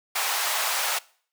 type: high-pass noise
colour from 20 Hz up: pink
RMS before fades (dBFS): -26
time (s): 0.15-0.99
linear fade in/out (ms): 10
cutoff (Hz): 710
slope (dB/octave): 24
effects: noise-tail reverb RT60 0.5 s tail -22 dB re dry